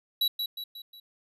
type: tone with echo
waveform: square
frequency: 3919 Hz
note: B7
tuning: 14 cents flat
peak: -23 dBFS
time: 0.21-0.28 s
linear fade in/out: 5 ms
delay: 180 ms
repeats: 4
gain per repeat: -6 dB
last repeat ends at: 1 s
effects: resampled to 32000 Hz